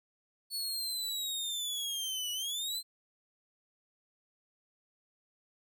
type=linear two-way sweep; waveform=sawtooth; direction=down then up; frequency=4435 to 2917 to 4152 Hz; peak=-31 dBFS; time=0.5-2.83 s; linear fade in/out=50 ms; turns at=2.32 s; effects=none